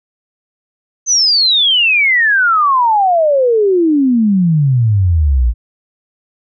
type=exponential sweep; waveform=sine; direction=down; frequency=6272 to 55 Hz; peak=-8 dBFS; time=1.06-5.54 s; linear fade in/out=50 ms; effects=none